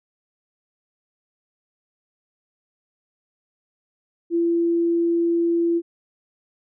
sine tone, 338.7 Hz, E4, 47 cents sharp, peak -17 dBFS, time 4.3-5.82 s, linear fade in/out 50 ms, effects none

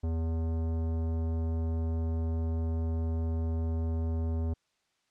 sine tone with tanh clipping, 81.6 Hz, E2, 17 cents flat, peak -30 dBFS, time 0.03-4.54 s, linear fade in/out 10 ms, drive 16 dB, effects white hiss -75 dBFS RMS until 5.1 s + low-pass 6000 Hz 12 dB/octave

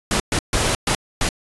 pink noise bursts at uneven times, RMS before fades -19 dBFS, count 5, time 0.11-0.2 / 0.32-0.39 / 0.53-0.75 / 0.87-0.95 / 1.21-1.29 s, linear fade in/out 2 ms, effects resampled to 24000 Hz

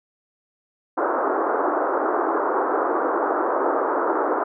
pink band-pass noise, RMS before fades -22 dBFS, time 0.97-4.44 s, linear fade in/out 10 ms, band 310 to 1400 Hz, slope 48 dB/octave, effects none

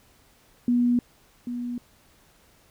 sine tone with echo, 242.6 Hz, B3, 31 cents flat, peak -18 dBFS, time 0.68-0.99 s, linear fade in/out 2 ms, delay 790 ms, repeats 1, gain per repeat -10 dB, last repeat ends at 1.78 s, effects pink hiss -59 dBFS RMS until 2.7 s

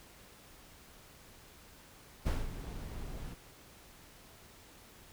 brown noise with ADSR envelope, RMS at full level -30 dBFS, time 2.25-3.35 s, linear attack 19 ms, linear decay 200 ms, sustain -12 dB, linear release 22 ms, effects pink hiss -57 dBFS RMS until 5.12 s

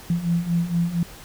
sine beating tone pair, 168.1 / 172.4 Hz, E3 / F3, +34 / -22 cents, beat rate 4.3 Hz, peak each -25 / -21 dBFS, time 0.1-1.03 s, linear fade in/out 2 ms, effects added 42 Hz sine -49 dBFS peak until 1.24 s + pink hiss -43 dBFS RMS until 1.24 s

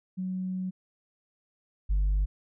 sine tone pair in turn, 185.6 / 49.26 Hz, F#3 / G1, +6 / +9 cents, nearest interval octave + major seventh, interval 2297 cents, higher first, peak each -29 / -20 dBFS, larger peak second, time 0.17-0.71 / 1.89-2.26 s, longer first, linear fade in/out 20 ms, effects tanh soft clip ceiling -21 dBFS

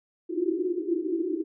pink band-pass noise, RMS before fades -28 dBFS, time 0.29-1.44 s, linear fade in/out 20 ms, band 320 to 370 Hz, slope 96 dB/octave, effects none

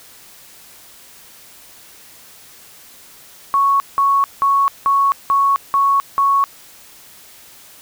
sine tone bursts, 1108.7 Hz, C#6, in tune, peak -11 dBFS, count 7, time 3.54-6.44 s, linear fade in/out 0 ms, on 260 ms, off 180 ms, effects white hiss -43 dBFS RMS until 7.81 s

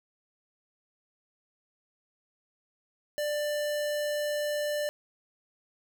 square tone, 592 Hz, D5, 14 cents sharp, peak -29 dBFS, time 3.18-4.89 s, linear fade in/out 0 ms, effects none

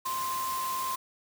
sine tone in noise, 1045 Hz, C6, 2 cents flat, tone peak -30 dBFS, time 0.05-0.96 s, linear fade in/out 10 ms, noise white, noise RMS -38 dBFS, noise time 0.05-0.96 s, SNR +5 dB, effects none

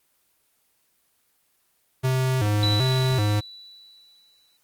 square tone with vibrato, 116.54 Hz, A#2, in tune, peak -20 dBFS, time 2.03-3.41 s, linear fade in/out 20 ms, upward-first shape square, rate 1.3 Hz, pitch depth 190 cents each way
sine tone with exponential decay, 3951 Hz, B7, in tune, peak -22 dBFS, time 2.63-4.57 s, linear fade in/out 0 ms, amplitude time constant 420 ms
effects white hiss -67 dBFS RMS until 4.63 s + Opus 24 kbps

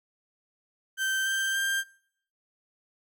35% pulse tone with pitch steps, 1556 / 1571.4 / 1586.9 Hz, G6 / G6 / G6, -13 / +4 / +21 cents, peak -24 dBFS, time 0.97-1.84 s, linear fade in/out 50 ms, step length 290 ms, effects noise-tail reverb RT60 0.6 s tail -22 dB re dry

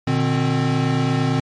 square tone cluster, 121.7 / 150.5 / 261.3 Hz, B2 / D3 / C4, -25 / +43 / -2 cents, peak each -22 dBFS, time 0.07-1.4 s, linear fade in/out 5 ms, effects low-pass 5000 Hz 12 dB/octave + MP3 48 kbps

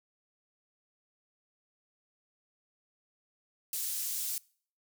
pink high-pass noise, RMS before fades -35 dBFS, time 3.73-4.38 s, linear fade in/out 2 ms, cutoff 7700 Hz, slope 12 dB/octave, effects noise-tail reverb RT60 0.5 s tail -24 dB re dry

